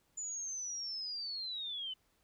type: linear sweep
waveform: sine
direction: down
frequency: 7040 to 2993 Hz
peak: -38 dBFS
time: 0.17-1.94 s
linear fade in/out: 10 ms
effects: pink hiss -74 dBFS RMS until 2.23 s